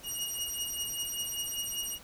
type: beating tone pair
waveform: 15% pulse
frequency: 2870 / 2875.1 Hz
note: F7 / F7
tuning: +47 / +50 cents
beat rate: 5.1 Hz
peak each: -29 dBFS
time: 0.03-1.99 s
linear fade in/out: 50 ms
effects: pink hiss -52 dBFS RMS until 2.03 s

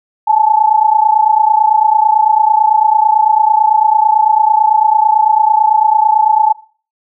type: tone pair together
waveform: sine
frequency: 851 / 880 Hz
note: G#5 / A5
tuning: +42 / 0 cents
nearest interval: minor second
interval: 58 cents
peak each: -10 dBFS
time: 0.27-6.53 s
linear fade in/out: 10 ms
effects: noise-tail reverb RT60 0.4 s tail -19 dB re dry

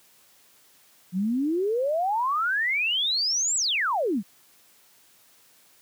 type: exponential two-way sweep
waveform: sine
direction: up then down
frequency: 174.61 to 7902 to 174.61 Hz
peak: -22 dBFS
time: 1.12-4.23 s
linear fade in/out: 50 ms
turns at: 3.56 s
effects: white hiss -58 dBFS RMS until 5.81 s + high-pass 100 Hz 12 dB/octave

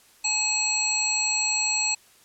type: harmonic tone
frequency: 854 Hz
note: G#5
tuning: 48 cents sharp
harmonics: 1 / 3 / 5 / 7 / 9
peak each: -35 / -27 / -28 / -36 / -25 dBFS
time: 0.24-1.95 s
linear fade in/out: 10 ms
effects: white hiss -56 dBFS RMS until 2.24 s + low-pass 12000 Hz 12 dB/octave

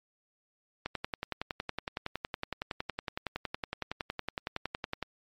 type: click train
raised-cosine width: 0.3 ms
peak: -17 dBFS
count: 46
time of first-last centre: 0.86-5.027 s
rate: 10.8 Hz
effects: MP3 64 kbps

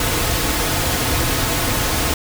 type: noise with comb filter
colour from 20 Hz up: pink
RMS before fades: -19 dBFS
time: 0-2.14 s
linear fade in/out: 2 ms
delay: 5.1 ms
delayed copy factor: -0.5
effects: none

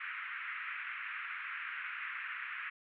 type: band-pass noise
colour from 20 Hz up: pink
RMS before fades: -42 dBFS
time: 0-2.7 s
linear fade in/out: 10 ms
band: 1300 to 2500 Hz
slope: 48 dB/octave
effects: none

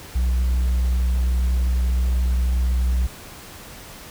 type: tone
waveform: sine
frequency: 62 Hz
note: B1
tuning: 7 cents sharp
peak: -14 dBFS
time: 0.15-3.07 s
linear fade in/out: 10 ms
effects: tanh soft clip ceiling -16 dBFS + pink hiss -40 dBFS RMS until 4.1 s

